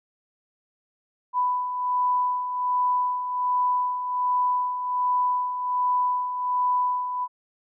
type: beating tone pair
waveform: sine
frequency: 993 / 994.3 Hz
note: B5 / B5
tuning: +9 / +11 cents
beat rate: 1.3 Hz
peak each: -30 / -22 dBFS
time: 1.33-7.28 s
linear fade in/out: 50 ms
effects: none